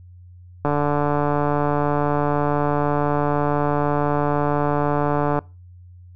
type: click train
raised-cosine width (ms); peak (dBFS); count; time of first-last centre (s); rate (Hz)
1; -7; 693; 0.65-5.39; 146
effects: noise-tail reverb RT60 0.3 s tail -24 dB re dry + added 89 Hz sine -41 dBFS peak until 6.15 s